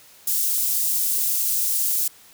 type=high-pass noise; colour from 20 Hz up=white; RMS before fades=-22 dBFS; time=0.27-2.08 s; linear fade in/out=5 ms; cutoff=7700 Hz; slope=12 dB/octave; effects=white hiss -50 dBFS RMS until 2.33 s